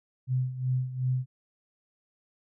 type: tone with tremolo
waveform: sine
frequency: 128.1 Hz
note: C3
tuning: 36 cents flat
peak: -23 dBFS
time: 0.27-1.26 s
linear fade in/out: 50 ms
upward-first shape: sine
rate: 2.7 Hz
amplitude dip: 75%
effects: none